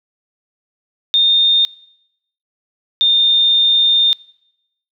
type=tone pair in turn; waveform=sine; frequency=3647 / 3629 Hz; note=A#7 / A#7; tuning=-39 / -47 cents; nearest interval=unison; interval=8 cents; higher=first; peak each=-9 dBFS; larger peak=neither; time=1.14-1.65 / 3.01-4.13 s; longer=second; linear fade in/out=0 ms; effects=noise-tail reverb RT60 0.8 s tail -23 dB re dry